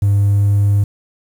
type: tone with pitch glide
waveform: triangle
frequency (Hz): 100.7 to 101.34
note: G2 to G#2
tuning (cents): +47 to -42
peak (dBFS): -7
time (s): 0.02-0.84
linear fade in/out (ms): 5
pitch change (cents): +11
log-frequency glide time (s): 0.14-0.55
effects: tanh soft clip ceiling -5 dBFS + 7-bit